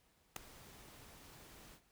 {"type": "noise with ADSR envelope", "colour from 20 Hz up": "pink", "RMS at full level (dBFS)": -35, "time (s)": [0.36, 1.81], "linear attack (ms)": 3, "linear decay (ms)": 5, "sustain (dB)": -23, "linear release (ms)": 76, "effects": ["pink hiss -73 dBFS RMS until 1.91 s"]}